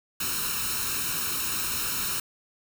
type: noise with comb filter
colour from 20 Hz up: white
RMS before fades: -29 dBFS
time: 0.2-2.2 s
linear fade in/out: 5 ms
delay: 0.74 ms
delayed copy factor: +0.8
effects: none